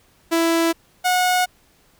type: tone pair in turn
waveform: sawtooth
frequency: 331.6 / 728.7 Hz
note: E4 / F#5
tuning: +10 / -27 cents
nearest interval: octave + major second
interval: 1363 cents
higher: second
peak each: -12 dBFS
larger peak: neither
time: 0.31-0.73 / 1.04-1.46 s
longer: neither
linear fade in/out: 20 ms
effects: pink hiss -57 dBFS RMS until 1.99 s